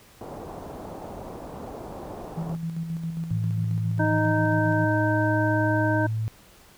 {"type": "low-pass noise", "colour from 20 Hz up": "white", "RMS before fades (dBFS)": -38, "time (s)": [0.21, 2.55], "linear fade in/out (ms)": 0, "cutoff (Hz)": 830, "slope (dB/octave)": 24}
{"type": "tone with tremolo", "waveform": "sine", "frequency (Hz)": 164.81, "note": "E3", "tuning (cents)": 0, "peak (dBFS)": -26, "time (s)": [2.36, 4.86], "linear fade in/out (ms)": 20, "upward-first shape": "square", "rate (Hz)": 7.4, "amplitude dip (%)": 45}
{"type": "tone with pitch glide", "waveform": "sine", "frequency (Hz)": [109.4, 110.29], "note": ["A2", "A2"], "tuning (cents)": [-9, 5], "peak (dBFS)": -24, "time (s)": [3.31, 6.28], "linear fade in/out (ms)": 0, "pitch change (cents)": 14, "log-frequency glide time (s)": [3.53, 5.73]}
{"type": "harmonic tone", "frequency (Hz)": 310, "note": "D#4", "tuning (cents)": -6, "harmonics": [1, 2, 3, 5], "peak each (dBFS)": [-25, -27, -29, -28], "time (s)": [3.99, 6.07], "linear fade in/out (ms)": 10}
{"effects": ["pink hiss -53 dBFS RMS until 6.77 s"]}